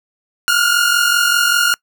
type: tone pair together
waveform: sawtooth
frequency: 1396.9 / 1442 Hz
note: F6 / F#6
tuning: 0 / -45 cents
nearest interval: minor second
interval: 55 cents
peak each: -11 / -11 dBFS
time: 0.48-1.74 s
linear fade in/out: 0 ms
effects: noise-tail reverb RT60 0.1 s tail -26 dB re dry